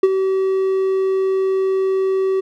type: tone with ADSR envelope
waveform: triangle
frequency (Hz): 382.2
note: G4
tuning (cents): -44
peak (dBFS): -4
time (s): 0.03-2.41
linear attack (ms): 5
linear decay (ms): 38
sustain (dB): -9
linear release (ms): 16
effects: none